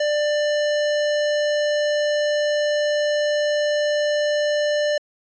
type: tone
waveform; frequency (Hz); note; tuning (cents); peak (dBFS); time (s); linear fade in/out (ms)
square; 593; D5; +17; -19; 0-4.98; 5
effects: resampled to 16000 Hz